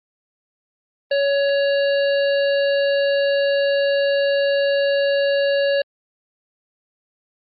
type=harmonic tone; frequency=560 Hz; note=C#5; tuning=18 cents sharp; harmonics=1 / 3 / 5 / 7 / 8; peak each=-16 / -26 / -30 / -33 / -34 dBFS; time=1.11-5.82 s; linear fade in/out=5 ms; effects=Opus 32 kbps